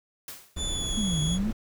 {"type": "noise with exponential decay", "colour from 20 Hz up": "white", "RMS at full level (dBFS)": -37, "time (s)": [0.28, 0.66], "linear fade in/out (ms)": 1, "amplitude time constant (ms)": 81}
{"type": "noise", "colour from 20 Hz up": "brown", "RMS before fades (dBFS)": -33, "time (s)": [0.56, 1.53], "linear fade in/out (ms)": 10}
{"type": "tone with pitch glide", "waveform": "25% pulse", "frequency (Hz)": [3486, 3363], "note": ["A7", "G#7"], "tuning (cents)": [-17, 21], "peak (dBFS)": -26, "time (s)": [0.56, 1.39], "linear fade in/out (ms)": 50, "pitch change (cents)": -62, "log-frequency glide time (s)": [0.66, 0.94]}
{"type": "exponential two-way sweep", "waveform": "sine", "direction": "down then up", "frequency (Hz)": [227.1, 147.3, 227.1], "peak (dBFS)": -25, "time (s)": [0.97, 1.51], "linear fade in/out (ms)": 5, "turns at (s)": 1.21}
{"effects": []}